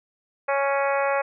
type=harmonic tone; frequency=277.6 Hz; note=C#4; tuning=3 cents sharp; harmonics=2 / 3 / 4 / 5 / 6 / 7 / 8 / 9; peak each=-23 / -27 / -29 / -31 / -33 / -34 / -35 / -36 dBFS; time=0.48-1.22 s; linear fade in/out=10 ms; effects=none